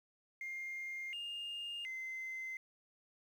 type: tone with pitch steps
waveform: sine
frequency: 2115 / 2824 / 2066 Hz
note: C7 / F7 / C7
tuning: +18 / +19 / -22 cents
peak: -39 dBFS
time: 0.41-2.57 s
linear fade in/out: 2 ms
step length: 720 ms
effects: tanh soft clip ceiling -38 dBFS + 11-bit